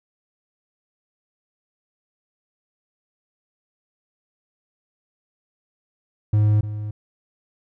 triangle tone with echo, 105.7 Hz, G#2, 31 cents sharp, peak -12 dBFS, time 6.33-6.61 s, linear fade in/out 5 ms, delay 300 ms, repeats 1, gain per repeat -12 dB, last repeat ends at 6.91 s, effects none

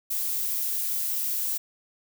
violet noise, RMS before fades -28 dBFS, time 0.1-1.58 s, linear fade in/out 10 ms, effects none

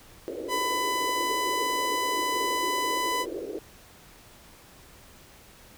white band-pass noise, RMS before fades -35 dBFS, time 0.28-3.59 s, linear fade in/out 0 ms, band 300 to 520 Hz, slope 48 dB/octave
sawtooth tone, 1000 Hz, B5, 21 cents sharp, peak -22 dBFS, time 0.48-3.26 s, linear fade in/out 50 ms
effects pink hiss -52 dBFS RMS until 5.77 s

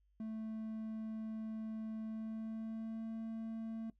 triangle tone with pitch glide, 220 to 224.1 Hz, A3 to A3, 0 to +32 cents, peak -38 dBFS, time 0.2-3.9 s, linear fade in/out 2 ms, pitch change +32 cents, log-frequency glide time 2.06-3.11 s, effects noise-tail reverb RT60 0.1 s tail -18 dB re dry + added 50 Hz sine -70 dBFS peak until 3.99 s

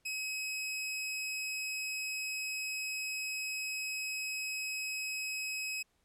sawtooth tone, 2550 Hz, D#7, 42 cents sharp, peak -32 dBFS, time 0.05-5.83 s, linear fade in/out 10 ms, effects pink hiss -75 dBFS RMS until 6.04 s + low-pass 12000 Hz 12 dB/octave

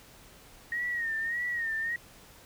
sine tone with vibrato, 1864.7 Hz, A#6, in tune, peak -29 dBFS, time 0.72-1.96 s, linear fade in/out 2 ms, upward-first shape sine, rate 1.7 Hz, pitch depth 79 cents each way, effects pink hiss -54 dBFS RMS until 2.45 s

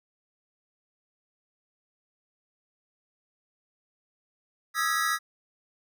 square chord, E major seventh, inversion third, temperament equal with one note detuned, 1244.5 / 1318.5 / 1661.2 / 1933.8 Hz, D#6 / E6 / G#6 / B6, 0 / 0 / 0 / -37 cents, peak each -31 dBFS, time 4.74-5.19 s, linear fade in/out 50 ms, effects none

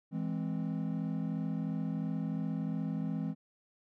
triangle chord, E augmented, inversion none, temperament equal, 164.81 / 207.7 / 261.6 Hz, E3 / G#3 / B#3, 0 / 0 / 0 cents, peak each -33 / -35 / -36 dBFS, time 0.11-3.35 s, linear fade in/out 50 ms, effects tanh soft clip ceiling -21 dBFS

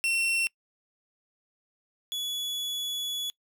40% pulse tone pair in turn, 2714 / 3400 Hz, E7 / G#7, +50 / +40 cents, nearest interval major third, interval 390 cents, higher second, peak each -23 / -29 dBFS, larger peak first, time 0.04-0.47 / 2.12-3.3 s, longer second, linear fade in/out 0 ms, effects noise-tail reverb RT60 0.1 s tail -24 dB re dry

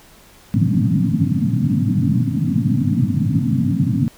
pink band-pass noise, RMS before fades -17 dBFS, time 0.54-4.08 s, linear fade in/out 0 ms, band 100 to 280 Hz, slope 96 dB/octave, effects pink hiss -47 dBFS RMS until 4.17 s

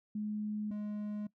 sine / triangle tone pair in turn, 211.1 / 209 Hz, G#3 / G#3, +29 / +11 cents, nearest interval unison, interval 18 cents, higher first, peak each -34 / -34 dBFS, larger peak neither, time 0.15-0.71 / 0.71-1.27 s, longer neither, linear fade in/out 5 ms, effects noise-tail reverb RT60 0.1 s tail -19 dB re dry

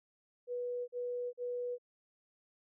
sine tone bursts, 489.3 Hz, B4, 16 cents flat, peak -35 dBFS, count 3, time 0.47-1.784 s, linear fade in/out 50 ms, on 410 ms, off 42 ms, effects none

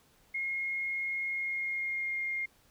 sine tone with pitch glide, 2150 to 2125 Hz, C7 to C7, +47 to +26 cents, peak -31 dBFS, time 0.34-2.46 s, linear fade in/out 10 ms, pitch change -21 cents, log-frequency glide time 1.27-2.22 s, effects pink hiss -65 dBFS RMS until 2.7 s

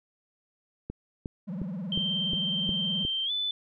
click train, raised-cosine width 3 ms, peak -21 dBFS, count 7, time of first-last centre 0.9-3.051 s, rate 2.79 Hz
triangle tone with vibrato, 185 Hz, F#3, in tune, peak -30 dBFS, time 1.47-3.05 s, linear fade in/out 20 ms, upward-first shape triangle, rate 19 Hz, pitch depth 280 cents each way
sine tone with pitch glide, 3136 to 3500 Hz, G7 to A7, 0 to -10 cents, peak -27 dBFS, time 1.92-3.51 s, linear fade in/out 2 ms, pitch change +190 cents, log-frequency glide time 3.25-3.31 s
effects none

